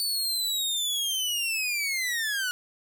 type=linear sweep; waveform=sawtooth; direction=down; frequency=4532 to 1442 Hz; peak=-23 dBFS; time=0-2.51 s; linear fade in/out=0 ms; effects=none